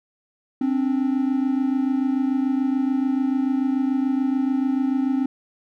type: tone pair together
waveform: triangle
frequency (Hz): 262.7 / 289.6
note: C4 / D4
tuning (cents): +7 / -24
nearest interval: major second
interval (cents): 169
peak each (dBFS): -18 / -23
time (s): 0.61-5.26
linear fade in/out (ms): 5
effects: none